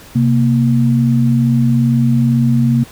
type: tone pair together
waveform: sine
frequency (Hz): 130.81 / 233.1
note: C3 / A#3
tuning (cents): 0 / 0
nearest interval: minor seventh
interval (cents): 1000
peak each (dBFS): -12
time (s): 0.15-2.84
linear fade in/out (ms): 10
effects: pink hiss -39 dBFS RMS until 2.91 s